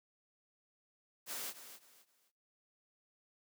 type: noise with echo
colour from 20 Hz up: white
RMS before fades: -42 dBFS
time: 1.26-1.54 s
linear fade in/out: 50 ms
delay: 260 ms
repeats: 3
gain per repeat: -11 dB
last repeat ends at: 2.32 s
effects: noise-tail reverb RT60 0.5 s tail -24 dB re dry + high-pass 200 Hz 12 dB/octave